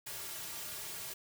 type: noise with comb filter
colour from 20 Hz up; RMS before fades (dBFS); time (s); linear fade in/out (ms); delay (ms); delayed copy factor
white; -43; 0.06-1.14; 10; 3.9; -0.85
effects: none